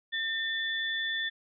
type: tone pair together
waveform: sine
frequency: 1805 / 3473 Hz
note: A6 / A7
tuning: +44 / -23 cents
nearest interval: major seventh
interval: 1133 cents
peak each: -31 / -33 dBFS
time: 0.12-1.3 s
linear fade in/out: 20 ms
effects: none